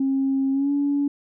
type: tone with pitch glide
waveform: sine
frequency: 269.8 to 284.5 Hz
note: C#4 to C#4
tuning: -47 to +45 cents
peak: -18 dBFS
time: 0-1.08 s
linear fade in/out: 5 ms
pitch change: +92 cents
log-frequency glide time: 0.52-0.71 s
effects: tanh soft clip ceiling -14 dBFS